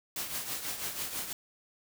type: noise with tremolo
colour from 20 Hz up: white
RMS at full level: -34 dBFS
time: 0.16-1.33 s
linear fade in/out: 2 ms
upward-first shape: triangle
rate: 6.1 Hz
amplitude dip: 65%
effects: none